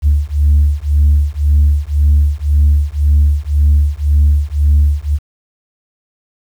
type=beating tone pair; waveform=sine; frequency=72.2 / 74.1 Hz; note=D2 / D2; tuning=-29 / +16 cents; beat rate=1.9 Hz; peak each=-10 dBFS; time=0.02-5.19 s; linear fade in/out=50 ms; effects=tanh soft clip ceiling -3 dBFS + 7-bit